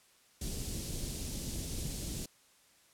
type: band-stop noise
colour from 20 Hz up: pink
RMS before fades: -38 dBFS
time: 0.41-2.26 s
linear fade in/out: 5 ms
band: 310 to 5000 Hz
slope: 12 dB/octave
effects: white hiss -65 dBFS RMS until 2.93 s + low-pass 11000 Hz 12 dB/octave